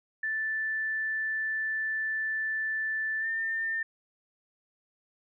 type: tone with pitch glide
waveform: sine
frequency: 1760 to 1802.2 Hz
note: A6 to A6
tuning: 0 to +41 cents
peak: -28 dBFS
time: 0.23-3.83 s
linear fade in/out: 5 ms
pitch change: +41 cents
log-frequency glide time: 3.2-3.27 s
effects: none